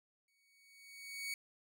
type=tone with exponential growth; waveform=sawtooth; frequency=2239 Hz; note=C#7; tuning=17 cents sharp; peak=-34 dBFS; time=0.28-1.34 s; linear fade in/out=2 ms; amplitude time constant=230 ms; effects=none